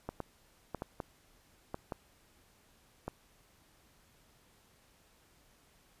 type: clicks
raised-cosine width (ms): 1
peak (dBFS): -23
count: 8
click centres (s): 0.09 / 0.203 / 0.747 / 0.821 / 1.002 / 1.744 / 1.922 / 3.08
effects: pink hiss -66 dBFS RMS until 6 s + resampled to 32000 Hz